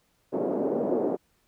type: band-pass noise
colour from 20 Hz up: white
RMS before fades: -27 dBFS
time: 0.32-1.17 s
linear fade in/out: 20 ms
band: 230 to 530 Hz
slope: 24 dB/octave
effects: pink hiss -69 dBFS RMS until 1.47 s